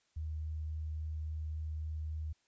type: tone with vibrato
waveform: sine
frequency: 77.78 Hz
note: D#2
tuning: in tune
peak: -36 dBFS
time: 0.16-2.33 s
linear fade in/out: 10 ms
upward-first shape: triangle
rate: 3.6 Hz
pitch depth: 8 cents each way
effects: white hiss -75 dBFS RMS until 2.47 s + resampled to 16000 Hz